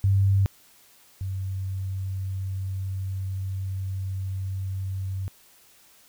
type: tone pair in turn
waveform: sine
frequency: 98 / 95.54 Hz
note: G2 / G2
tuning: 0 / -44 cents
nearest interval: unison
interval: 44 cents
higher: first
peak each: -17 / -27 dBFS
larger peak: first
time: 0.04-0.46 / 1.21-5.28 s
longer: second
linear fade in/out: 0 ms
effects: white hiss -56 dBFS RMS until 6.08 s